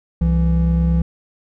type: tone pair together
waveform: triangle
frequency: 65.41 / 167.17 Hz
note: C2 / E3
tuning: 0 / +25 cents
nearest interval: octave + major third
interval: 1625 cents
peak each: -14 dBFS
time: 0.21-1.02 s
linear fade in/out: 5 ms
effects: none

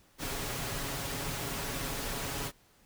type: noise with comb filter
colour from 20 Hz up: pink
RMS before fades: -36 dBFS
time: 0.18-2.52 s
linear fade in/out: 50 ms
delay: 7.2 ms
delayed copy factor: +0.5
effects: pink hiss -64 dBFS RMS until 2.85 s

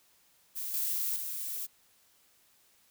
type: noise with level steps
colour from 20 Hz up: violet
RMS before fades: -37 / -32 / -37 dBFS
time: 0.55-1.67 s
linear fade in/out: 20 ms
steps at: 0.74 / 1.16 s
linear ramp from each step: 2 ms
effects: white hiss -66 dBFS RMS until 2.9 s

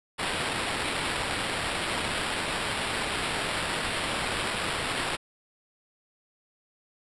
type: noise with sample-and-hold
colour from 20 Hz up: white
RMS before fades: -30 dBFS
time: 0.18-5.17 s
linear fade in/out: 20 ms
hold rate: 6300 Hz
effects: resampled to 24000 Hz

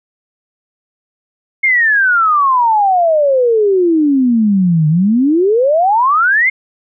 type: exponential two-way sweep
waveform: sine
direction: down then up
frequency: 2169 to 149.9 to 2169 Hz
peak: -8 dBFS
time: 1.63-6.5 s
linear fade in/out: 10 ms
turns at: 4.88 s
effects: none

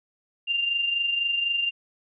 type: tone pair together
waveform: sine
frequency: 2789 / 2813 Hz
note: F7 / F7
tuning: -3 / +12 cents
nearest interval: unison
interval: 15 cents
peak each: -23 / -32 dBFS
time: 0.47-1.71 s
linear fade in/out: 20 ms
effects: none

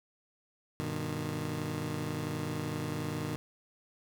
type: chord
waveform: 20% pulse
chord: G augmented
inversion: none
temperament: just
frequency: 98 / 122.5 / 153.12 Hz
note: G2 / B2 / D#3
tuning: 0 / -14 / -27 cents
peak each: -36 / -34 / -31 dBFS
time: 0.8-3.36 s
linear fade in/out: 0 ms
effects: none

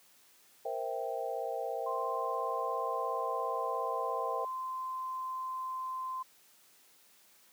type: chord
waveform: sine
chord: C dominant seventh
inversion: third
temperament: equal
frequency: 466.2 / 523.3 / 659.3 / 784 Hz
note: Bb4 / C5 / E5 / G5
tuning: 0 / 0 / 0 / 0 cents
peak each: -39 dBFS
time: 0.65-4.45 s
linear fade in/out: 5 ms
type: tone with pitch glide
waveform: sine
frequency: 1046.5 to 1036.3 Hz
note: C6 to C6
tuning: 0 to -17 cents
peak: -35 dBFS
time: 1.86-6.23 s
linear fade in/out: 10 ms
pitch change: -17 cents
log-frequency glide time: 2.7-3.91 s
effects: white hiss -63 dBFS RMS until 7.52 s + high-pass 150 Hz 12 dB/octave

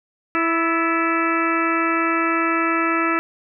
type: harmonic tone with a mistuned harmonic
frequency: 329.6 Hz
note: E4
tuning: in tune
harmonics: 1 / 2 / 3 / 4 / 5 / 6 / 7 / 8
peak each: -22 / -30 / -30 / -21 / -28 / -28 / -29 / -29 dBFS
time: 0.35-3.19 s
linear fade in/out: 0 ms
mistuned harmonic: 5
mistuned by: +64 cents
effects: none

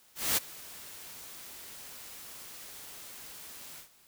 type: noise with ADSR envelope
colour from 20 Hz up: white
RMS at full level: -26 dBFS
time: 0.15-3.89 s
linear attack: 220 ms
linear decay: 20 ms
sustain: -21 dB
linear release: 110 ms
effects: white hiss -62 dBFS RMS until 4.07 s

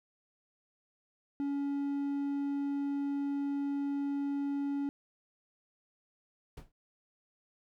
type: tone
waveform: triangle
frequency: 281.8 Hz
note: C#4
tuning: 29 cents sharp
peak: -29 dBFS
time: 1.4-4.89 s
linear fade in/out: 0 ms
type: noise with exponential decay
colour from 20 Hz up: brown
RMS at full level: -38 dBFS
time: 6.57-6.72 s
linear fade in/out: 5 ms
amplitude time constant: 32 ms
effects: none

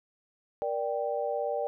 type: chord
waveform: sine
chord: G minor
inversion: first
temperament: just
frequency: 470.4 / 588 / 784 Hz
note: Bb4 / D5 / G5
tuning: +16 / +2 / 0 cents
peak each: -33 / -31 / -34 dBFS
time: 0.62-1.67 s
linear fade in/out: 0 ms
effects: none

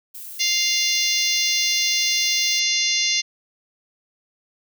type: noise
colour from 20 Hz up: violet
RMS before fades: -36 dBFS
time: 0.14-2.6 s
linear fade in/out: 10 ms
type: harmonic tone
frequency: 698.5 Hz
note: F5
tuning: in tune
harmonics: 3 / 4 / 5 / 6 / 7 / 8 / 9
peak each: -26 / -26 / -26 / -26 / -26 / -26 / -26 dBFS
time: 0.39-3.22 s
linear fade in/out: 20 ms
effects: none

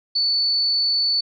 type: tone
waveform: sine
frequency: 4475 Hz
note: C#8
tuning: 16 cents sharp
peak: -17 dBFS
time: 0.15-1.21 s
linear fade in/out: 10 ms
effects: none

